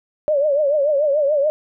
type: tone with vibrato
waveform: sine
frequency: 582 Hz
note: D5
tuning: 16 cents flat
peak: -14 dBFS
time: 0.28-1.5 s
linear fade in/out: 0 ms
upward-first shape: triangle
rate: 6.9 Hz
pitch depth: 130 cents each way
effects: none